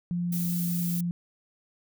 sine tone with pitch glide, 174.61 to 173.5 Hz, F3 to F3, 0 to -11 cents, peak -26 dBFS, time 0.11-1.11 s, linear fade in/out 0 ms, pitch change -11 cents, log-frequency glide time 0.51-0.61 s
violet noise, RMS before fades -35 dBFS, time 0.32-1.01 s, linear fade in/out 5 ms
effects none

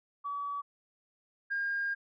sine tone pair in turn, 1141 / 1613.6 Hz, C#6 / G6, +50 / +50 cents, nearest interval tritone, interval 600 cents, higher second, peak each -33 / -29 dBFS, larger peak second, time 0.24-0.62 / 1.5-1.95 s, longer second, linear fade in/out 20 ms, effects tanh soft clip ceiling -25 dBFS

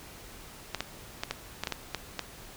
clicks, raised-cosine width 0.2 ms, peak -13 dBFS, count 9, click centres 0.747 / 0.806 / 1.235 / 1.31 / 1.636 / 1.672 / 1.723 / 1.947 / 2.193 s, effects pink hiss -48 dBFS RMS until 2.56 s

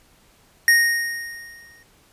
square tone with exponential decay, 1862 Hz, A#6, 2 cents flat, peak -11 dBFS, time 0.68-1.83 s, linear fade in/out 1 ms, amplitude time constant 250 ms, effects pink hiss -56 dBFS RMS until 2.12 s + resampled to 32000 Hz

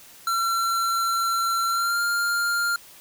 square tone with pitch glide, 1358 to 1399.4 Hz, F6 to F6, -49 to +3 cents, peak -22 dBFS, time 0.27-2.76 s, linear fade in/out 2 ms, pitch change +52 cents, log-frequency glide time 1.68-2.01 s, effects white hiss -48 dBFS RMS until 3 s

